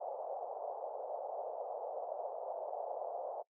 white band-pass noise, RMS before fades -42 dBFS, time 0-3.43 s, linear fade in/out 20 ms, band 510 to 780 Hz, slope 48 dB/octave, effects noise-tail reverb RT60 0.1 s tail -23 dB re dry

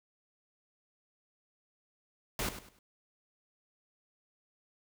pink noise with echo, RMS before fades -34 dBFS, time 2.39-2.49 s, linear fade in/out 2 ms, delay 100 ms, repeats 3, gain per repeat -11 dB, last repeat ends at 2.79 s, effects none

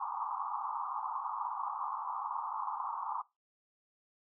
white band-pass noise, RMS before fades -38 dBFS, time 0-3.22 s, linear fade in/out 10 ms, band 810 to 1200 Hz, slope 96 dB/octave, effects noise-tail reverb RT60 0.2 s tail -18 dB re dry

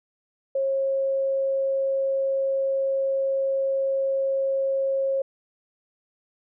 sine tone, 541 Hz, C#5, 42 cents flat, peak -21 dBFS, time 0.55-5.22 s, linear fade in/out 5 ms, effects none

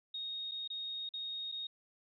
sine tone with dropouts, 3729 Hz, A#7, in tune, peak -38 dBFS, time 0.14-1.67 s, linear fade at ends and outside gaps 5 ms, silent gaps 0.513-0.517 / 0.677-0.701 / 1.091-1.137 / 1.517-1.522 s, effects none

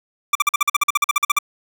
25% pulse tone bursts, 1174.7 Hz, D6, in tune, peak -9 dBFS, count 16, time 0.33-1.388 s, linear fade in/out 5 ms, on 23 ms, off 46 ms, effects none

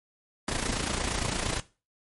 pink noise with amplitude modulation, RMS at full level -27 dBFS, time 0.48-1.6 s, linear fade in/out 2 ms, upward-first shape sine, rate 28.7 Hz, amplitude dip 65%, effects noise-tail reverb RT60 0.3 s tail -17 dB re dry + MP3 48 kbps

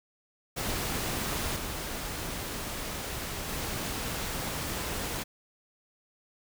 pink noise with level steps, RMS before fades -32 / -36 / -34 dBFS, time 0.56-5.24 s, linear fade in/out 20 ms, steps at 1.56 / 3.49 s, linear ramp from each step 5 ms, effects none

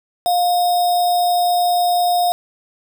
sine tone with sample-and-hold, 707 Hz, F5, 21 cents sharp, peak -13 dBFS, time 0.26-2.32 s, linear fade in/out 0 ms, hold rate 4410 Hz, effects none

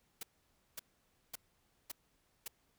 white noise bursts, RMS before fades -43 dBFS, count 5, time 0.21-2.48 s, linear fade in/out 5 ms, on 22 ms, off 540 ms, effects pink hiss -75 dBFS RMS until 2.78 s

